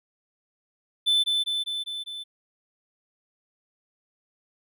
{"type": "tone with echo", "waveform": "triangle", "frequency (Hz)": 3520, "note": "A7", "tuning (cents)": 0, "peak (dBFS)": -17, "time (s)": [1.06, 1.24], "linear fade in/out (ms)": 20, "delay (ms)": 200, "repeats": 5, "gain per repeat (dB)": -3, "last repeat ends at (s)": 2.24, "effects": []}